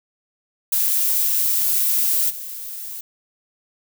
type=noise with level steps; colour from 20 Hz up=violet; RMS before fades=-19 / -32 dBFS; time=0.72-3.01 s; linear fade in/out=5 ms; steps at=2.29 s; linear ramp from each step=20 ms; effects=none